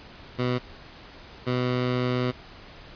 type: tone pair in turn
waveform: 15% pulse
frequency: 124.6 / 125.08 Hz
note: B2 / B2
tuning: +16 / +22 cents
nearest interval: unison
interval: 6 cents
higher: second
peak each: -17 dBFS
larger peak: neither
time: 0.38-0.59 / 1.46-2.32 s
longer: second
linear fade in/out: 20 ms
effects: pink hiss -46 dBFS RMS until 2.95 s + resampled to 11025 Hz